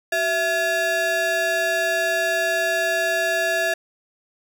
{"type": "ring-modulated tone", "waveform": "square", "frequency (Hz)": 518, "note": "C5", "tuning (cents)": -17, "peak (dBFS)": -17, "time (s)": [0.12, 3.74], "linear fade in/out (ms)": 5, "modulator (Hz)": 1180, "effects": []}